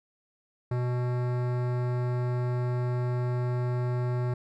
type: tone with hard clipping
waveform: sine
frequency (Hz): 123.47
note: B2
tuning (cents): 0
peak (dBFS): -28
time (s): 0.71-4.34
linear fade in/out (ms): 5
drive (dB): 18
effects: none